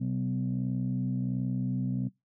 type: tone cluster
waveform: sine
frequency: 128.7 / 191.5 / 252.9 Hz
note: C3 / G3 / B3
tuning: -28 / -40 / +41 cents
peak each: -30 / -32 / -33 dBFS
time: 0-2.09 s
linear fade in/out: 20 ms
effects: noise-tail reverb RT60 0.2 s tail -22 dB re dry + tanh soft clip ceiling -21 dBFS